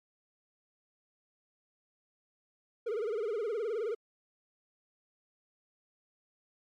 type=tone with vibrato; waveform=triangle; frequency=440 Hz; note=A4; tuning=in tune; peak=-29 dBFS; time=2.86-3.95 s; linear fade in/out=10 ms; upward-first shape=sine; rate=19 Hz; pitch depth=150 cents each way; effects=MP3 64 kbps